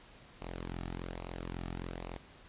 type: tone with flanger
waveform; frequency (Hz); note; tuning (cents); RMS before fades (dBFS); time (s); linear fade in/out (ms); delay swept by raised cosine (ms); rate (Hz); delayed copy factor
sawtooth; 43.65; F1; 0; -42; 0.41-2.18; 10; 0.59 to 1.99; 1.2; -0.6
effects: pink hiss -57 dBFS RMS until 2.48 s + resampled to 8000 Hz

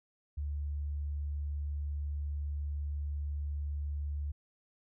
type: tone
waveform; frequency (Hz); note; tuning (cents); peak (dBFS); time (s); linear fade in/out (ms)
sine; 72.8; D2; -15; -33; 0.37-4.32; 10
effects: none

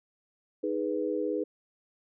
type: chord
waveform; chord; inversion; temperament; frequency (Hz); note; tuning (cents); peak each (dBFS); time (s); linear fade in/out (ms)
sine; G# minor; second; equal; 311.1 / 415.3 / 493.9; D#4 / G#4 / B4; 0 / 0 / 0; -32; 0.63-1.44; 10
effects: none

